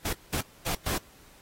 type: noise bursts at uneven times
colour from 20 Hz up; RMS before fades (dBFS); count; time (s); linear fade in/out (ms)
pink; -30; 4; 0.05-0.13 / 0.33-0.41 / 0.66-0.75 / 0.86-0.98; 5
effects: pink hiss -56 dBFS RMS until 1.41 s + AAC 48 kbps